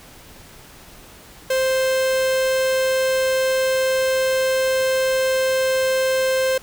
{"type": "tone", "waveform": "45% pulse", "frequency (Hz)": 523.3, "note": "C5", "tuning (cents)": 0, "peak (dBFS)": -17, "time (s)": [1.5, 6.58], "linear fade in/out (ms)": 5, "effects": ["pink hiss -44 dBFS RMS until 6.62 s"]}